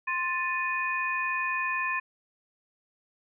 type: tone cluster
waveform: sine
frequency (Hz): 1049 / 1764 / 2481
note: C6 / A6 / D#7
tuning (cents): +4 / +4 / -6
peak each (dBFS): -31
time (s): 0.07-2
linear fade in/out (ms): 10
effects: none